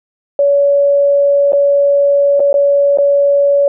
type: tone with dropouts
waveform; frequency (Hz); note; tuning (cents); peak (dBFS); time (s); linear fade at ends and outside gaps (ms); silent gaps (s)
sine; 566; C#5; +36; -7; 0.39-3.68; 2; 1.522-1.532 / 2.396-2.402 / 2.529-2.541 / 2.974-2.985
effects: none